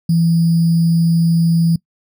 sine tone with sample-and-hold, 166.5 Hz, E3, 18 cents sharp, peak -10 dBFS, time 0.09-1.76 s, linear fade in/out 5 ms, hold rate 4900 Hz, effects noise-tail reverb RT60 0.1 s tail -22 dB re dry

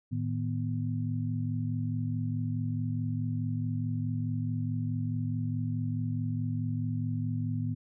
sine tone cluster, 109.9 / 154.6 / 247.4 Hz, A2 / D#3 / B3, -2 / -11 / +3 cents, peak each -31 / -35 / -35 dBFS, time 0.11-7.75 s, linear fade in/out 20 ms, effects none

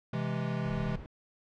square chord, C augmented, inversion none, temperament equal, 130.81 / 164.81 / 207.7 Hz, C3 / E3 / G#3, 0 / 0 / 0 cents, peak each -35 / -36 / -37 dBFS, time 0.13-0.96 s, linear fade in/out 5 ms
brown noise, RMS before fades -41 dBFS, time 0.65-1.06 s, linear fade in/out 0 ms
effects low-pass 3000 Hz 12 dB/octave

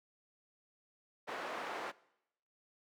white band-pass noise, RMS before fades -42 dBFS, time 1.27-1.92 s, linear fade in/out 20 ms, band 390 to 1300 Hz, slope 12 dB/octave, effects noise-tail reverb RT60 0.8 s tail -21 dB re dry

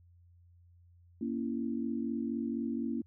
sine chord, A# diminished, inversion none, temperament equal with one note detuned, 233.1 / 277.2 / 332.3 Hz, A#3 / C#4 / E4, 0 / 0 / +14 cents, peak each -34 / -37 / -39 dBFS, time 1.21-3.02 s, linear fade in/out 5 ms, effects added 87 Hz sine -58 dBFS peak until 3.06 s

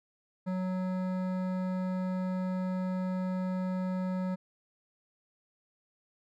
triangle tone with hard clipping, 185 Hz, F#3, in tune, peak -32 dBFS, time 0.46-4.36 s, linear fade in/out 20 ms, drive 18 dB, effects none

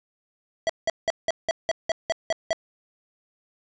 square tone bursts, 655 Hz, E5, 11 cents flat, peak -21 dBFS, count 10, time 0.67-2.53 s, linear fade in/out 0 ms, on 24 ms, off 180 ms, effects resampled to 16000 Hz + 9-bit

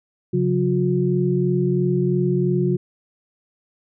sine tone cluster, 137.7 / 180.7 / 359.9 Hz, C#3 / F#3 / F#4, -11 / -41 / -48 cents, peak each -21 dBFS, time 0.33-2.77 s, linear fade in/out 10 ms, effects none

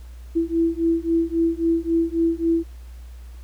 sine beating tone pair, 330 / 333.7 Hz, E4 / E4, +2 / +21 cents, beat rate 3.7 Hz, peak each -21 dBFS, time 0.35-2.64 s, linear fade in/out 20 ms, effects added 60 Hz sine -36 dBFS peak until 3.43 s + pink hiss -55 dBFS RMS until 3.43 s

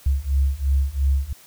sine beating tone pair, 67.1 / 70 Hz, C2 / C#2, +44 / +18 cents, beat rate 2.9 Hz, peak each -21 / -20 dBFS, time 0.06-1.33 s, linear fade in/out 5 ms, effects white hiss -49 dBFS RMS until 1.46 s

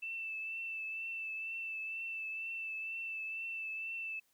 sine tone with vibrato, 2653 Hz, E7, 10 cents sharp, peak -38 dBFS, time 0.02-4.2 s, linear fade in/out 10 ms, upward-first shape triangle, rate 2.1 Hz, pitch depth 29 cents each way, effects white hiss -74 dBFS RMS until 4.33 s

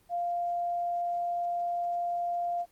sine tone, 697 Hz, F5, 4 cents flat, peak -28 dBFS, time 0.09-2.66 s, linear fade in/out 50 ms, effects pink hiss -65 dBFS RMS until 2.71 s + Opus 24 kbps

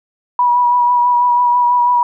sine tone with vibrato, 973 Hz, B5, 26 cents flat, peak -9 dBFS, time 0.39-2.03 s, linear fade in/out 2 ms, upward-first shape sine, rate 6.1 Hz, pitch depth 22 cents each way, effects none

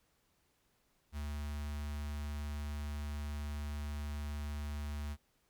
square tone with notch filter, 73.42 Hz, D2, in tune, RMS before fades -40 dBFS, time 1.12-5.17 s, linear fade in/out 50 ms, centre 440 Hz, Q 0.87, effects pink hiss -75 dBFS RMS until 5.49 s

